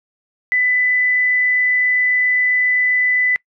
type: tone with frequency modulation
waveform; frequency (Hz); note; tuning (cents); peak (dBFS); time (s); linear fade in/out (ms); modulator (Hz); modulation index
sine; 1997; B6; +19; -13; 0.52-3.36; 0; 27.5; 0.28
effects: noise-tail reverb RT60 0.1 s tail -24 dB re dry